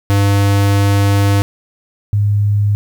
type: tone pair in turn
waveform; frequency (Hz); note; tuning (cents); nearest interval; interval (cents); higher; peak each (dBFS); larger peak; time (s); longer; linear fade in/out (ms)
square / sine; 100.1 / 102.85; G2 / G#2; +37 / -16; unison; 47; second; -10 / -10; neither; 0.1-1.42 / 2.13-2.75; first; 0
effects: 8-bit